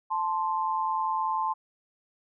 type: tone pair together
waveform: sine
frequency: 876.4 / 1046.5 Hz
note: A5 / C6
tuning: -7 / 0 cents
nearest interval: minor third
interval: 307 cents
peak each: -28 dBFS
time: 0.1-1.54 s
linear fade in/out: 20 ms
effects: none